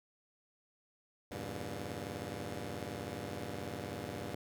10% pulse chord, E diminished seventh, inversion none, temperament just, 82.41 / 98.89 / 118.67 / 142.4 Hz, E2 / G2 / Bb2 / Db3, 0 / +16 / +31 / +47 cents, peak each -39 / -36 / -38 / -39 dBFS, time 1.31-4.35 s, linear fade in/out 5 ms, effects none

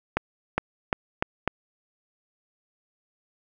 accelerating click train, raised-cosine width 0.5 ms, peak -7 dBFS, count 5, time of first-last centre 0.17-1.477 s, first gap 410 ms, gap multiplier 0.85, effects none

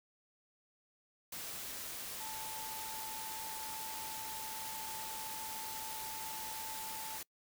sine tone in noise, 880 Hz, A5, in tune, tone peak -46 dBFS, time 2.2-7.18 s, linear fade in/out 5 ms, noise white, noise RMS -44 dBFS, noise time 1.32-7.23 s, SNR -5 dB, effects noise-tail reverb RT60 0.1 s tail -24 dB re dry

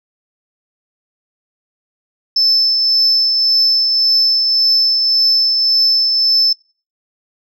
sine tone with tremolo, 5270 Hz, E8, 1 cent flat, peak -7 dBFS, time 2.36-6.53 s, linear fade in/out 5 ms, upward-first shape triangle, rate 1.8 Hz, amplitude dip 40%, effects noise-tail reverb RT60 0.4 s tail -26 dB re dry + tanh soft clip ceiling -6 dBFS

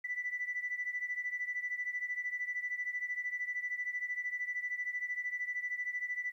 sine beating tone pair, 1975.5 / 1988.5 Hz, B6 / B6, 0 / +11 cents, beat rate 13 Hz, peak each -36 / -39 dBFS, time 0.04-6.32 s, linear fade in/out 10 ms, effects tanh soft clip ceiling -27 dBFS + 12-bit

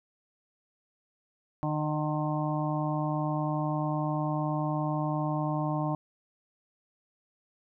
harmonic tone with a mistuned harmonic, 151.5 Hz, D#3, 46 cents flat, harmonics 1 / 2 / 4 / 5 / 6 / 7, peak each -30 / -33 / -36 / -37 / -38 / -38 dBFS, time 1.63-5.95 s, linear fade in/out 0 ms, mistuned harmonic 4, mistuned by +21 cents, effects none

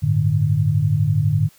sine chord, G suspended second, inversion none, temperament equal with one note detuned, 98 / 110 / 149.57 Hz, G2 / A2 / D3, 0 / 0 / +32 cents, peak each -21 / -19 / -18 dBFS, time 0.02-1.49 s, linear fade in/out 20 ms, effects white hiss -53 dBFS RMS until 1.58 s

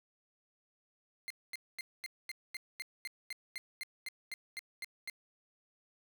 30% pulse tone bursts, 2093 Hz, C7, in tune, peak -36 dBFS, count 16, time 1.28-5.098 s, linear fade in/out 0 ms, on 23 ms, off 230 ms, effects none

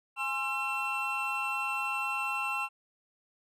triangle tone cluster, 825 / 1055 / 1345 / 2702 Hz, G#5 / C6 / E6 / E7, -12 / +14 / +34 / +42 cents, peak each -36 / -35 / -36 / -31 dBFS, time 0.16-2.69 s, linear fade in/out 50 ms, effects none

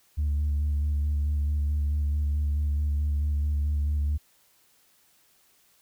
sine tone with vibrato, 73.42 Hz, D2, in tune, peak -21 dBFS, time 0.17-4.18 s, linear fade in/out 20 ms, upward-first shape square, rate 4.6 Hz, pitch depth 21 cents each way, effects tanh soft clip ceiling -21 dBFS + white hiss -63 dBFS RMS until 5.81 s

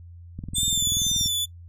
click train, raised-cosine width 5 ms, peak -21 dBFS, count 19, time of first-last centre 0.39-1.26 s, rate 20.7 Hz
sine exponential sweep, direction down, 8372 to 5460 Hz, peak -26 dBFS, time 0.54-1.28 s, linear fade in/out 10 ms
sawtooth tone with vibrato, 3530 Hz, A7, 5 cents sharp, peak -20 dBFS, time 0.55-1.46 s, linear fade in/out 20 ms, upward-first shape sine, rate 2.1 Hz, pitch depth 34 cents each way
effects noise-tail reverb RT60 0.1 s tail -22 dB re dry + added 86 Hz sine -41 dBFS peak until 1.68 s

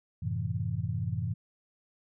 sine chord, F# half-diminished seventh, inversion none, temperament equal, 92.5 / 110 / 130.81 / 164.81 Hz, F#2 / A2 / C3 / E3, 0 / 0 / 0 / 0 cents, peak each -35 / -33 / -36 / -36 dBFS, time 0.22-1.34 s, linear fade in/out 10 ms, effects none

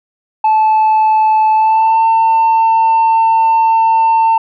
sine tone with pitch glide, 870 to 899.1 Hz, A5 to A5, -20 to +37 cents, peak -5 dBFS, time 0.44-4.38 s, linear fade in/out 5 ms, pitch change +57 cents, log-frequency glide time 1.53-2.02 s, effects tanh soft clip ceiling -6 dBFS

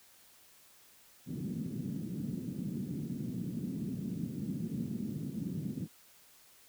pink band-pass noise, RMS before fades -38 dBFS, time 1.26-5.88 s, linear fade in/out 50 ms, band 150 to 250 Hz, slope 24 dB/octave, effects white hiss -61 dBFS RMS until 6.68 s

